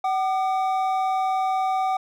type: tone pair together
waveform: triangle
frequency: 758 / 1203.2 Hz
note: F#5 / D6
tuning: +42 / +42 cents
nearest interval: minor sixth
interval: 800 cents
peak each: -19 / -28 dBFS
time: 0.04-1.97 s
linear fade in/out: 5 ms
effects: none